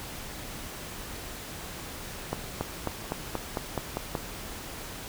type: accelerating click train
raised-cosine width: 1 ms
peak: -14 dBFS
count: 9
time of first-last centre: 2.33-4.152 s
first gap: 280 ms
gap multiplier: 0.94
effects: pink hiss -40 dBFS RMS until 5.08 s